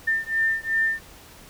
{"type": "beating tone pair", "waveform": "sine", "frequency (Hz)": [1796, 1798.7], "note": ["A6", "A6"], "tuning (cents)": [35, 38], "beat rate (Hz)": 2.7, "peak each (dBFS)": -24, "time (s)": [0.07, 1], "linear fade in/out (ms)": 10, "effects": ["pink hiss -47 dBFS RMS until 1.49 s"]}